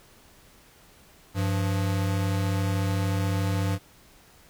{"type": "tone pair together", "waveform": "square", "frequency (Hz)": [97.7, 174.08], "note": ["G2", "F3"], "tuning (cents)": [-5, -5], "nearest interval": "minor seventh", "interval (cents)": 1000, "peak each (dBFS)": [-25, -32], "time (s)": [1.34, 3.79], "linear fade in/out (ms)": 50, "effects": ["pink hiss -55 dBFS RMS until 4.49 s"]}